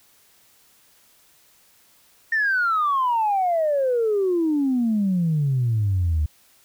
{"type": "exponential sweep", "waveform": "sine", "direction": "down", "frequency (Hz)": [1835, 73.42], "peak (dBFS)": -17, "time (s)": [2.32, 6.26], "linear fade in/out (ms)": 5, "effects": ["tanh soft clip ceiling -14 dBFS", "white hiss -57 dBFS RMS until 6.64 s"]}